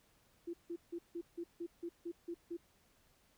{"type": "tone bursts", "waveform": "sine", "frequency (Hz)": 341.9, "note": "F4", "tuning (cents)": -37, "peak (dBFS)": -39, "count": 10, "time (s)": [0.47, 2.57], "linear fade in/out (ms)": 10, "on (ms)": 66, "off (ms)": 160, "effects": ["pink hiss -71 dBFS RMS until 3.37 s"]}